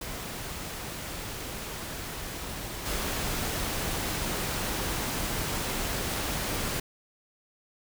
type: noise with level steps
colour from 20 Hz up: pink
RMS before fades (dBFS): -37 / -31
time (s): 0.01-6.8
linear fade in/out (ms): 5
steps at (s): 2.85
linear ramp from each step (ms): 20
effects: none